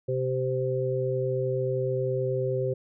harmonic tone, 129.5 Hz, C3, 17 cents flat, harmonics 1 / 3 / 4, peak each -29 / -29 / -29 dBFS, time 0.08-2.74 s, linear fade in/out 10 ms, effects none

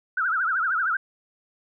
sine tone with vibrato, 1425 Hz, F6, 34 cents sharp, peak -21 dBFS, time 0.17-0.97 s, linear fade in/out 5 ms, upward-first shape triangle, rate 13 Hz, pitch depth 220 cents each way, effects none

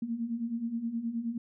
sine beating tone pair, 225.3 / 234.8 Hz, A3 / A#3, +41 / +13 cents, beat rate 9.5 Hz, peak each -37 / -32 dBFS, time 0.02-1.38 s, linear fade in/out 5 ms, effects none

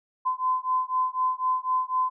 sine beating tone pair, 1021 / 1025 Hz, C6 / C6, -43 / -36 cents, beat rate 4 Hz, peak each -26 dBFS, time 0.25-2.1 s, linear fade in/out 20 ms, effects none

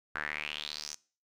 sawtooth tone with band-pass filter sweep, 75 Hz, D2, 37 cents sharp, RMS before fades -39 dBFS, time 0.15-0.95 s, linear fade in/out 5 ms, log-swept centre 1500 to 6300 Hz, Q 5.2, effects noise-tail reverb RT60 0.4 s tail -22 dB re dry

